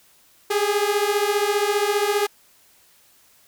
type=beating tone pair; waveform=sawtooth; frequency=404.1 / 419.1 Hz; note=G#4 / G#4; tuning=-47 / +16 cents; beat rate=15 Hz; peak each=-18 dBFS; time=0.5-2.27 s; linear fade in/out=10 ms; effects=white hiss -56 dBFS RMS until 3.47 s